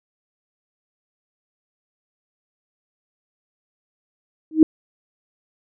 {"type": "tone with exponential growth", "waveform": "sine", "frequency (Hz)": 314.8, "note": "D#4", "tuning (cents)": 20, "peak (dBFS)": -3, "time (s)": [4.51, 4.63], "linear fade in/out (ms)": 2, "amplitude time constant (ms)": 26, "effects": []}